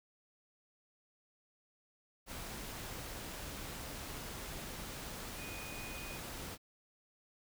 sine tone in noise, 2479 Hz, D#7, 7 cents flat, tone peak -49 dBFS, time 5.36-6.2 s, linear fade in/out 50 ms, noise pink, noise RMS -45 dBFS, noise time 2.26-6.58 s, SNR -7 dB, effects none

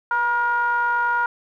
triangle ring-modulated tone, 233.1 Hz, A#3, in tune, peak -13 dBFS, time 0.11-1.26 s, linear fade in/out 2 ms, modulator 1190 Hz, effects none

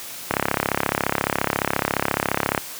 click train, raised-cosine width 0.5 ms, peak -3 dBFS, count 79, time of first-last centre 0.31-2.577 s, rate 34.4 Hz, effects white hiss -35 dBFS RMS until 2.79 s + high-pass 80 Hz 12 dB/octave

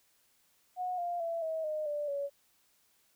sine tone with pitch steps, 729 / 698.5 / 669.3 / 641.3 / 614.4 / 588.7 / 564.1 Hz, F#5 / F5 / E5 / E5 / D#5 / D5 / C#5, -26 / 0 / +26 / -48 / -22 / +4 / +30 cents, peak -32 dBFS, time 0.76-2.3 s, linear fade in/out 50 ms, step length 220 ms, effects white hiss -70 dBFS RMS until 3.15 s

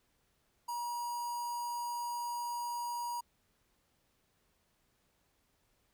square tone with notch filter, 956 Hz, A#5, 43 cents sharp, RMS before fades -38 dBFS, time 0.68-3.21 s, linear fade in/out 10 ms, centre 3000 Hz, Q 1.8, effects pink hiss -75 dBFS RMS until 5.93 s

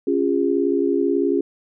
sine chord, Db major, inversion none, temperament equal with one note detuned, 277.2 / 349.2 / 407.5 Hz, Db4 / F4 / Ab4, 0 / 0 / -33 cents, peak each -21 dBFS, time 0.07-1.41 s, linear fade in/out 5 ms, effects none

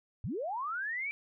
sine linear sweep, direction up, 77.78 to 2349 Hz, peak -33 dBFS, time 0.24-1.11 s, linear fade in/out 0 ms, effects none

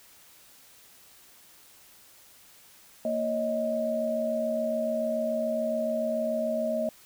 sine tone cluster, 231.3 / 560 / 627 Hz, A#3 / C#5 / D#5, -13 / +18 / +13 cents, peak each -32 / -35 / -27 dBFS, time 3.05-6.89 s, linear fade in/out 2 ms, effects white hiss -55 dBFS RMS until 7.05 s

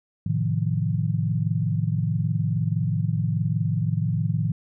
sine chord, F dominant seventh, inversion first, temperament equal with one note detuned, 109.3 / 130.81 / 155.56 / 174.61 Hz, A2 / C3 / Eb3 / F3, -11 / 0 / 0 / 0 cents, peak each -25 / -29 / -25 / -29 dBFS, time 0.26-4.52 s, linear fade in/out 5 ms, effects none

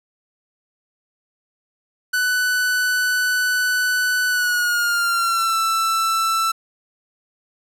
45% pulse tone with pitch glide, 1493 to 1330.1 Hz, F#6 to E6, +15 to +15 cents, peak -17 dBFS, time 2.13-6.52 s, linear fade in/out 10 ms, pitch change -200 cents, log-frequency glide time 4.28-5.57 s, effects none

